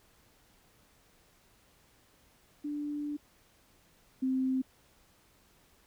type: tone pair in turn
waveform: sine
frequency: 293.7 / 261 Hz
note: D4 / C4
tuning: 0 / -4 cents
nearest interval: major second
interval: 204 cents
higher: first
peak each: -33 / -27 dBFS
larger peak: second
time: 2.64-3.17 / 4.22-4.62 s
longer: first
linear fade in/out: 10 ms
effects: pink hiss -65 dBFS RMS until 5.86 s